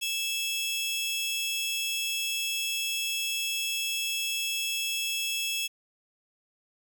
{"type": "tone pair together", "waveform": "sawtooth", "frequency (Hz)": [2637, 3327], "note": ["E7", "G#7"], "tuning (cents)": [0, 2], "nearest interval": "major third", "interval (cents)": 402, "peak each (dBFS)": -28, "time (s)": [0.01, 5.68], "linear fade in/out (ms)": 20, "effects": ["10-bit"]}